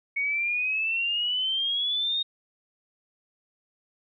sine exponential sweep, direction up, 2217 to 3729 Hz, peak -24 dBFS, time 0.16-2.23 s, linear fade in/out 10 ms, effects none

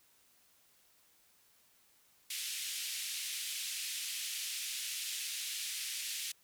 pink band-pass noise, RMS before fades -40 dBFS, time 2.3-6.32 s, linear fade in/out 5 ms, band 2500 to 13000 Hz, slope 24 dB/octave, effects white hiss -68 dBFS RMS until 6.43 s

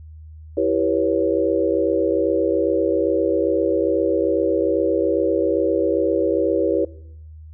sine chord, C# half-diminished seventh, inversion first, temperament equal with one note detuned, 329.6 / 392 / 486.8 / 554.4 Hz, E4 / G4 / B4 / C#5, 0 / 0 / -25 / 0 cents, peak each -22 dBFS, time 0.57-6.85 s, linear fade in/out 5 ms, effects noise-tail reverb RT60 0.7 s tail -19 dB re dry + added 78 Hz sine -37 dBFS peak until 7.53 s

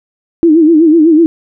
sine tone with vibrato, 320 Hz, D#4, 49 cents sharp, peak -3 dBFS, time 0.43-1.26 s, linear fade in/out 0 ms, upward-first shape sine, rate 8 Hz, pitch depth 110 cents each way, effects none

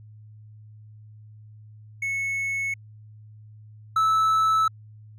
triangle tone pair in turn, 2200 / 1308.1 Hz, C#7 / E6, -14 / -14 cents, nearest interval major sixth, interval 900 cents, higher first, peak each -23 / -16 dBFS, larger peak second, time 2.02-2.74 / 3.96-4.68 s, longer neither, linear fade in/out 5 ms, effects added 107 Hz sine -44 dBFS peak until 5.18 s

